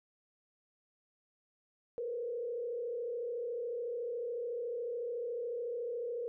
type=tone with frequency modulation; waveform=sine; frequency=477 Hz; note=A#4; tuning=40 cents sharp; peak=-35 dBFS; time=1.98-6.28 s; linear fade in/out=0 ms; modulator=33.9 Hz; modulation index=0.79; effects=none